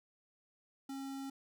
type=tone with notch filter; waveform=square; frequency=271.7 Hz; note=C#4; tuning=35 cents flat; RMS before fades=-43 dBFS; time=0.89-1.3 s; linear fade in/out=5 ms; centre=2200 Hz; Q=1.7; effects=none